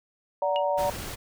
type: chord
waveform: sine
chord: D augmented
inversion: none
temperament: equal with one note detuned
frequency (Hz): 579.9 / 740 / 932.3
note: D5 / F#5 / A#5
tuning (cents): -22 / 0 / 0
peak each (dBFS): -25 / -30 / -28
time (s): 0.42-0.9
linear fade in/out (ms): 2
type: tone with exponential decay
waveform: sine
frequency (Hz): 2871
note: F7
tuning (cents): +47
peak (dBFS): -26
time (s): 0.56-0.64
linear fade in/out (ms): 0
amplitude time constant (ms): 17
type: noise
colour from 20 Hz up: pink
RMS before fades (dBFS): -36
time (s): 0.77-1.16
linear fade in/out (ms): 20
effects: none